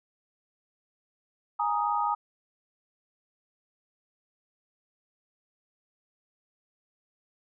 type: chord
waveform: sine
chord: Ab suspended second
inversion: none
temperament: just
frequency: 830.6 / 934.4 / 1245.9 Hz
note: Ab5 / Bb5 / Eb6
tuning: 0 / +4 / +2 cents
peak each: -29 dBFS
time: 1.59-2.15 s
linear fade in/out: 10 ms
effects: none